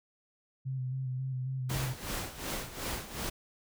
sine tone with vibrato, 130 Hz, C3, 11 cents flat, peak -32 dBFS, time 0.65-1.94 s, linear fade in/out 20 ms, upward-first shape square, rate 3.7 Hz, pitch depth 28 cents each way
pink noise with tremolo, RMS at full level -35 dBFS, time 1.69-3.3 s, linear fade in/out 10 ms, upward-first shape sine, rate 2.7 Hz, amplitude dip 75%
effects none

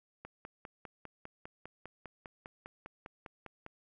click train, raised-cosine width 0.5 ms, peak -30 dBFS, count 18, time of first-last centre 0.25-3.664 s, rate 4.98 Hz, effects none

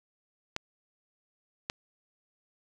clicks, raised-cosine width 0.2 ms, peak -14 dBFS, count 2, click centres 0.564 / 1.699 s, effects none

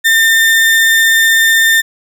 35% pulse tone, 1804 Hz, A6, 43 cents sharp, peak -5 dBFS, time 0.04-1.82 s, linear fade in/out 20 ms, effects none

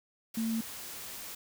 sine tone in noise, 225 Hz, A3, 39 cents sharp, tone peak -29 dBFS, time 0.37-0.61 s, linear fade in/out 5 ms, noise white, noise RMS -43 dBFS, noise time 0.34-1.35 s, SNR +11 dB, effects none

